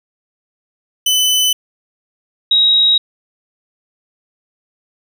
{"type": "tone pair in turn", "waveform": ["sawtooth", "sine"], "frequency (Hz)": [3012, 3811], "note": ["F#7", "A#7"], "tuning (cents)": [30, 38], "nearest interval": "major third", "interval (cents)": 408, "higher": "second", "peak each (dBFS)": -8, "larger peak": "neither", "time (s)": [[1.06, 1.53], [2.51, 2.98]], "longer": "neither", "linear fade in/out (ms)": 5, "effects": []}